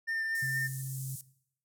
triangle tone with vibrato, 1800 Hz, A6, 39 cents sharp, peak -29 dBFS, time 0.07-0.68 s, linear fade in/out 20 ms, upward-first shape triangle, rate 4.3 Hz, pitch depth 15 cents each way
pink band-pass noise, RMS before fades -45 dBFS, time 0.35-1.21 s, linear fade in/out 0 ms, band 7400 to 15000 Hz, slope 24 dB/octave
sine tone, 133.1 Hz, C3, 30 cents sharp, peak -35 dBFS, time 0.42-1.16 s, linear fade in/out 10 ms
effects noise-tail reverb RT60 0.7 s tail -19 dB re dry

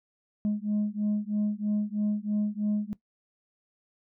sine beating tone pair, 207.7 / 210.8 Hz, G#3 / G#3, 0 / +26 cents, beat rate 3.1 Hz, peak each -27 dBFS, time 0.45-2.93 s, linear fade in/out 0 ms, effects noise-tail reverb RT60 0.1 s tail -18 dB re dry + tanh soft clip ceiling -22 dBFS

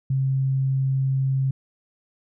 sine tone, 133.9 Hz, C3, 40 cents sharp, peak -19 dBFS, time 0.1-1.51 s, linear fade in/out 5 ms, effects none

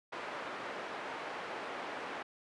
pink band-pass noise, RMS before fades -42 dBFS, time 0.12-2.23 s, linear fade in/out 10 ms, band 470 to 2000 Hz, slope 12 dB/octave, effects resampled to 24000 Hz

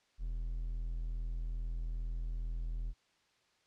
triangle tone, 41.2 Hz, E1, in tune, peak -33 dBFS, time 0.18-2.94 s, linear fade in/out 50 ms, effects white hiss -72 dBFS RMS until 3.66 s + low-pass 5000 Hz 12 dB/octave

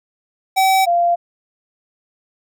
square / sine tone pair in turn, 765 / 692.3 Hz, G5 / F5, -42 / -15 cents, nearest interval major second, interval 173 cents, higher first, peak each -12 dBFS, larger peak neither, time 0.56-0.86 / 0.86-1.16 s, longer neither, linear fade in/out 20 ms, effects none

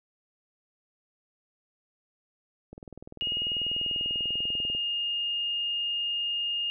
click train, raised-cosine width 2 ms, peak -29 dBFS, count 42, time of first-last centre 2.73-4.75 s, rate 20.3 Hz
sine tone with pitch glide, 2866 to 2835 Hz, F7 to F7, +44 to +25 cents, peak -27 dBFS, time 3.21-6.7 s, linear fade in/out 0 ms, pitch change -19 cents, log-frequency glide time 3.45-4.8 s
effects none

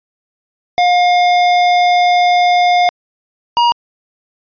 square tone pair in turn, 712 / 950.4 Hz, F5 / A#5, +33 / +33 cents, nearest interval perfect fourth, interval 500 cents, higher second, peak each -9 dBFS, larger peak neither, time 0.78-2.89 / 3.57-3.72 s, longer first, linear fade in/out 0 ms, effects resampled to 11025 Hz

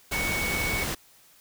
sine tone in noise, 2226 Hz, C#7, 7 cents sharp, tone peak -28 dBFS, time 0.12-0.84 s, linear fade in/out 10 ms, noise pink, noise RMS -30 dBFS, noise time 0.11-0.95 s, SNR -1 dB, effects white hiss -57 dBFS RMS until 1.4 s

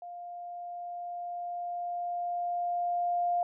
sine tone with level ramp, 702 Hz, F5, 9 cents sharp, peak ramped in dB -40 to -25 dBFS, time 0.02-3.43 s, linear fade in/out 2 ms, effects none

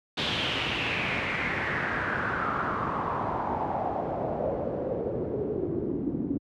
pink noise with low-pass filter sweep, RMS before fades -29 dBFS, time 0.17-6.38 s, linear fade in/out 10 ms, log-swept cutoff 3500 to 280 Hz, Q 4.1, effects high-pass 100 Hz 12 dB/octave

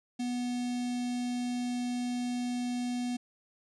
square tone with notch filter, 245.4 Hz, B3, 11 cents flat, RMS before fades -33 dBFS, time 0.19-3.17 s, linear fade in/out 10 ms, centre 1300 Hz, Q 0.72, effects resampled to 22050 Hz + 12-bit

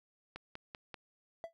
click train, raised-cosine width 0.3 ms, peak -28 dBFS, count 4, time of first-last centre 0.36-0.943 s, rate 5.15 Hz
triangle tone with exponential decay, 665 Hz, E5, 15 cents sharp, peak -34 dBFS, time 1.44-1.53 s, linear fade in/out 0 ms, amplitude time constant 18 ms
effects none

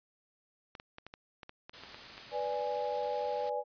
clicks, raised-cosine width 0.3 ms, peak -30 dBFS, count 11, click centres 0.752 / 0.799 / 0.984 / 1.066 / 1.139 / 1.432 / 1.494 / 1.695 / 1.836 / 1.945 / 2.179 s
white noise, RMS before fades -47 dBFS, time 1.73-3.5 s, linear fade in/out 10 ms
sine chord, G# diminished, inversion first, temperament equal, 493.9 / 587.3 / 830.6 Hz, B4 / D5 / G#5, 0 / 0 / 0 cents, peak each -36 dBFS, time 2.31-3.64 s, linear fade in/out 50 ms
effects resampled to 11025 Hz

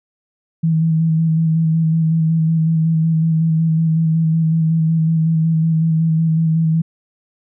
sine tone with vibrato, 161.4 Hz, E3, 36 cents flat, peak -12 dBFS, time 0.63-6.82 s, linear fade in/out 10 ms, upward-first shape square, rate 5.4 Hz, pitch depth 20 cents each way, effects none

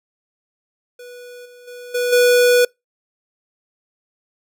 square tone with level steps, 490 Hz, B4, 14 cents flat, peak -36 / -42 / -34 / -18 / -11 dBFS, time 0.99-2.65 s, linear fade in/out 5 ms, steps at 1.45 / 1.67 / 1.94 / 2.12 s, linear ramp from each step 10 ms, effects noise-tail reverb RT60 0.2 s tail -26 dB re dry

